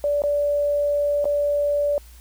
sine tone with dropouts, 580 Hz, D5, 22 cents flat, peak -18 dBFS, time 0.04-1.98 s, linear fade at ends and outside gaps 1 ms, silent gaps 0.22-0.237 / 1.244-1.254 s, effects added 59 Hz sine -43 dBFS peak until 2.2 s + white hiss -52 dBFS RMS until 2.2 s

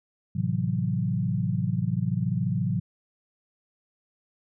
sine chord, F# half-diminished seventh, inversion first, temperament equal, 110 / 130.81 / 164.81 / 185 Hz, A2 / C3 / E3 / F#3, 0 / 0 / 0 / 0 cents, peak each -29 dBFS, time 0.35-2.8 s, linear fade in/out 10 ms, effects none

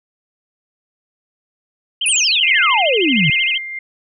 sine tone with vibrato, 2800 Hz, F7, 4 cents sharp, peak -16 dBFS, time 2.01-3.58 s, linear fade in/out 5 ms, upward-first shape sine, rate 13 Hz, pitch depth 230 cents each way
sine exponential sweep, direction down, 10280 to 138.59 Hz, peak -14 dBFS, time 2.06-3.3 s, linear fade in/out 2 ms
sine tone with tremolo, 2100 Hz, C7, 6 cents sharp, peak -15 dBFS, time 2.43-3.79 s, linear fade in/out 5 ms, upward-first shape sine, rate 1.4 Hz, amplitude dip 70%
effects none

